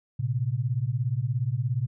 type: beating tone pair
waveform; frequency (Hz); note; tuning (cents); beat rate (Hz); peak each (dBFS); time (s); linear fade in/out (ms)
sine; 114.7 / 131.7; A#2 / C3; -28 / +12; 17; -27; 0.19-1.87; 10
effects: none